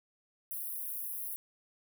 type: high-pass noise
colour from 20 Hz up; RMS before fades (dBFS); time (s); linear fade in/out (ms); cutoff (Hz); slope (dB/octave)
white; -39; 0.51-1.36; 0; 10000; 96
effects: none